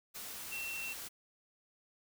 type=tone in noise; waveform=sine; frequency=2708 Hz; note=E7; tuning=46 cents sharp; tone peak=-39 dBFS; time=0.51-0.94 s; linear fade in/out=20 ms; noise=white; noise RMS=-45 dBFS; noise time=0.14-1.09 s; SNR=+3 dB; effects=none